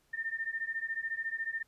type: beating tone pair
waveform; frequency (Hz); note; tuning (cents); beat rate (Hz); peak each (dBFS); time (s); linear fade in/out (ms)
sine; 1800 / 1814; A6 / A#6; +39 / -48; 14; -37 / -36; 0.13-1.63; 10
effects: pink hiss -71 dBFS RMS until 1.67 s + resampled to 32000 Hz